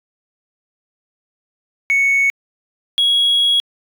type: tone pair in turn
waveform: triangle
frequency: 2217 / 3322 Hz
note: C#7 / G#7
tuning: 0 / 0 cents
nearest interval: perfect fifth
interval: 700 cents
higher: second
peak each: -9 dBFS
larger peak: neither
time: 1.9-2.3 / 2.98-3.6 s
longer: second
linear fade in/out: 0 ms
effects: tanh soft clip ceiling -7 dBFS